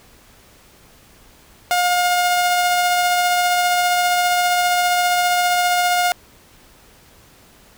sawtooth tone with tremolo, 713 Hz, F5, 36 cents sharp, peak -10 dBFS, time 1.71-6.12 s, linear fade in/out 0 ms, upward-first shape triangle, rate 15 Hz, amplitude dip 25%, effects pink hiss -49 dBFS RMS until 7.77 s

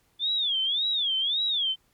sine tone with vibrato, 3458 Hz, A7, 31 cents flat, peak -23 dBFS, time 0.19-1.76 s, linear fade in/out 50 ms, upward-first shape sine, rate 1.8 Hz, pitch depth 200 cents each way, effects pink hiss -67 dBFS RMS until 1.93 s + MP3 96 kbps

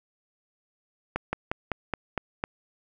slowing click train, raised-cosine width 0.5 ms, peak -12 dBFS, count 7, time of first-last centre 1.16-2.439 s, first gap 170 ms, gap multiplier 1.09, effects none

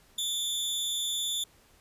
sawtooth tone with amplitude modulation, 3520 Hz, A7, in tune, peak -23 dBFS, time 0.18-1.44 s, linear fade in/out 5 ms, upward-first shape sine, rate 238 Hz, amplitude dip 65%, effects pink hiss -61 dBFS RMS until 1.8 s + resampled to 32000 Hz

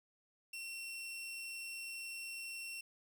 sawtooth tone, 2718 Hz, F7, 48 cents flat, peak -40 dBFS, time 0.53-2.81 s, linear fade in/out 5 ms, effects 11-bit

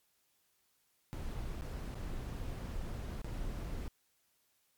brown noise with dropouts, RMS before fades -40 dBFS, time 1.13-3.88 s, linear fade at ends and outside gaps 0 ms, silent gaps 1.61-1.62 / 1.944-1.954 / 3.216-3.245 s, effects white hiss -75 dBFS RMS until 4.77 s + MP3 96 kbps

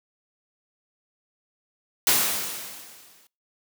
white noise with exponential decay, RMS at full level -18 dBFS, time 2.07-3.27 s, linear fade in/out 1 ms, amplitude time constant 260 ms, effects noise-tail reverb RT60 0.3 s tail -25 dB re dry + high-pass 150 Hz 12 dB/octave

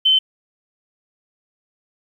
sine tone, 3070 Hz, G7, 37 cents flat, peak -11 dBFS, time 0.05-0.19 s, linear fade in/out 10 ms, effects 8-bit

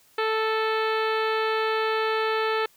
harmonic tone with a mistuned harmonic, 440 Hz, A4, in tune, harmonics 1 / 2 / 3 / 4 / 5 / 6 / 7 / 8 / 9 / 10, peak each -25 / -30 / -29 / -32 / -37 / -36 / -39 / -41 / -42 / -44 dBFS, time 0.18-2.66 s, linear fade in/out 5 ms, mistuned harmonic 6, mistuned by -21 cents, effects white hiss -59 dBFS RMS until 2.76 s

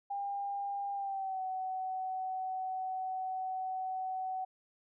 sine tone with pitch glide, 801 to 751.7 Hz, G5 to F#5, +37 to +27 cents, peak -34 dBFS, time 0.1-4.45 s, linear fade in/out 10 ms, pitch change -110 cents, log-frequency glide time 0.94-1.42 s, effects none

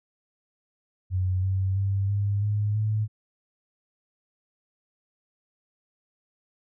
sine tone with pitch steps, 92.5 / 95.32 / 98.23 / 101.22 / 104.31 / 107.49 Hz, F#2 / G2 / G2 / G#2 / G#2 / A2, 0 / -48 / +4 / -44 / +8 / -40 cents, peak -22 dBFS, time 1.1-3.08 s, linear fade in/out 50 ms, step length 330 ms, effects none

